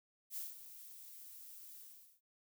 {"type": "noise with ADSR envelope", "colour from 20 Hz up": "violet", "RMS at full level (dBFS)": -42, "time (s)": [0.3, 2.21], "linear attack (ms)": 63, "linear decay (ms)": 180, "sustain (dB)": -12, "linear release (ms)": 420, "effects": []}